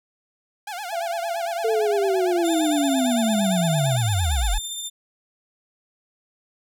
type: tone with vibrato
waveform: sawtooth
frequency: 772 Hz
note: G5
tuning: 27 cents flat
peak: -26 dBFS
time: 0.67-4.58 s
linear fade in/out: 5 ms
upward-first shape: sine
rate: 8.8 Hz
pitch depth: 190 cents each way
type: tone with pitch glide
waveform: sine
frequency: 680 to 667.2 Hz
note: F5 to E5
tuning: -46 to +21 cents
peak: -25 dBFS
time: 0.92-3.97 s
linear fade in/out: 10 ms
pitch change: -33 cents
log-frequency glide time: 2.66-3.38 s
type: linear sweep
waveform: sine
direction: down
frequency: 451.8 to 35.57 Hz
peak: -19 dBFS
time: 1.64-4.59 s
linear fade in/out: 10 ms
type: tone with tremolo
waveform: 20% pulse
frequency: 3591 Hz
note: A7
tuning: 35 cents sharp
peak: -22 dBFS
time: 2.44-4.9 s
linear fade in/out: 20 ms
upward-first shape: sine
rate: 15 Hz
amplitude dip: 30%
effects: none